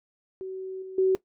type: tone with level steps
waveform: sine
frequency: 377.9 Hz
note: F#4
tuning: 37 cents sharp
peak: -32 / -36 / -18 dBFS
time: 0.41-1.15 s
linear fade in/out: 0 ms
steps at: 0.82 / 0.98 s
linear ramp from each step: 5 ms
effects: noise-tail reverb RT60 0.1 s tail -17 dB re dry